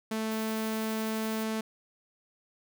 sawtooth tone, 220 Hz, A3, in tune, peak -26 dBFS, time 0.11-1.61 s, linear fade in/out 5 ms
violet noise with tremolo, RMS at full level -44 dBFS, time 0.31-1.44 s, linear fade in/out 10 ms, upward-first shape square, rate 12 Hz, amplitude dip 30%
effects none

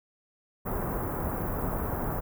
pink band-stop noise, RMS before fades -31 dBFS, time 0.65-2.21 s, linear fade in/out 20 ms, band 1300 to 15000 Hz, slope 24 dB/octave, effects none

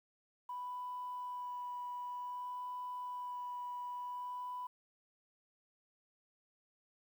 sine tone with vibrato, 987.8 Hz, B5, in tune, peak -39 dBFS, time 0.49-4.67 s, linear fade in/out 5 ms, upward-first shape sine, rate 0.54 Hz, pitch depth 9 cents each way, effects tanh soft clip ceiling -36 dBFS + 11-bit

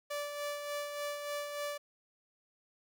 sawtooth tone with tremolo, 582 Hz, D5, 16 cents flat, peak -31 dBFS, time 0.1-1.78 s, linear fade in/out 10 ms, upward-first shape sine, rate 3.4 Hz, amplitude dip 45%, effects none

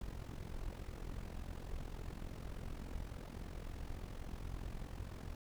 brown noise with amplitude modulation, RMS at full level -42 dBFS, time 0.01-5.35 s, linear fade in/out 2 ms, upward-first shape sine, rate 43.5 Hz, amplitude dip 75%, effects none

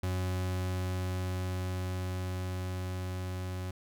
40% pulse tone with level ramp, 92 Hz, F#2, 9 cents flat, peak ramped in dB -29 to -34 dBFS, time 0.03-3.71 s, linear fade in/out 5 ms, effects none

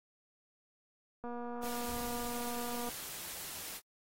click train, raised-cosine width 1 ms, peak -30 dBFS, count 397, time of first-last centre 1.24-2.89 s, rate 240 Hz
white noise, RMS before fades -44 dBFS, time 1.61-3.81 s, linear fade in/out 50 ms
brown noise with exponential decay, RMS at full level -46 dBFS, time 1.89-3.64 s, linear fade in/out 1 ms, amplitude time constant 380 ms
effects AAC 48 kbps

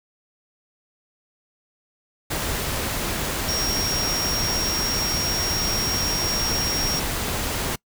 sine tone in noise, 5588 Hz, F8, in tune, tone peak -24 dBFS, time 3.48-7 s, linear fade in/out 10 ms, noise pink, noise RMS -26 dBFS, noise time 2.3-7.76 s, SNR -1 dB, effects noise-tail reverb RT60 0.1 s tail -25 dB re dry

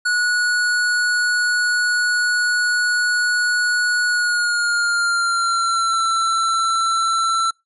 square tone with pitch glide, 1462 to 1340.7 Hz, F#6 to E6, -21 to +29 cents, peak -17 dBFS, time 0.05-7.51 s, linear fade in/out 10 ms, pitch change -150 cents, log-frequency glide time 4.06-6 s, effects noise-tail reverb RT60 0.2 s tail -26 dB re dry + resampled to 24000 Hz

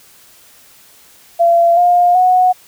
sine tone with pitch steps, 682 / 707.7 / 734.3 Hz, F5 / F5 / F#5, -41 / +23 / -13 cents, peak -7 dBFS, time 1.39-2.53 s, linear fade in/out 20 ms, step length 380 ms, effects white hiss -45 dBFS RMS until 2.67 s

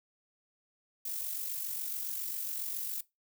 violet noise with amplitude modulation, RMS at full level -35 dBFS, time 1.05-3.01 s, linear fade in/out 5 ms, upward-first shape sine, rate 47.3 Hz, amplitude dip 45%, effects noise-tail reverb RT60 0.2 s tail -20 dB re dry

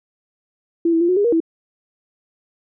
sine tone with pitch steps, 336 / 328.3 / 343.9 / 365.2 / 407.9 / 472.8 / 328.2 Hz, E4 / E4 / F4 / F#4 / G#4 / A#4 / E4, +33 / -7 / -27 / -23 / -31 / +24 / -8 cents, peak -13 dBFS, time 0.85-1.403 s, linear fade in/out 5 ms, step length 79 ms, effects none

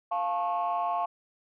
sine chord, F augmented, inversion none, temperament just, 698.5 / 873.1 / 1091.3 Hz, F5 / A5 / C#6, 0 / -14 / -27 cents, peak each -28 / -31 / -30 dBFS, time 0.11-1.06 s, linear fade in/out 10 ms, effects tanh soft clip ceiling -21 dBFS

